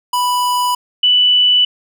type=tone pair in turn; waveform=square / sine; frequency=987.8 / 2974 Hz; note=B5 / F#7; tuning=0 / +8 cents; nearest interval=octave + perfect fifth; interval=1908 cents; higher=second; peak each=-14 / -8 dBFS; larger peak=second; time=0.13-0.75 / 1.03-1.65 s; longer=neither; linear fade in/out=5 ms; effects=none